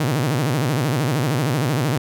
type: tone with vibrato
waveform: sawtooth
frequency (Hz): 137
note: C#3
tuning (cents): -20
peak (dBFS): -14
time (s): 0-1.98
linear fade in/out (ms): 5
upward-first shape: sine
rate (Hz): 13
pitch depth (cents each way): 270
effects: none